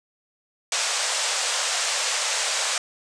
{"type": "band-pass noise", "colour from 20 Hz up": "white", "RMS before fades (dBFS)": -25, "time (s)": [0.72, 2.78], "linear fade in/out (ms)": 2, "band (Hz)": [490, 8400], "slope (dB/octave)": 48, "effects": []}